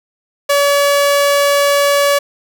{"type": "tone", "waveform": "sawtooth", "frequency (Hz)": 569, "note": "C#5", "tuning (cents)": 45, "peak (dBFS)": -6, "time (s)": [0.49, 2.19], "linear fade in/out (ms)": 10, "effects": []}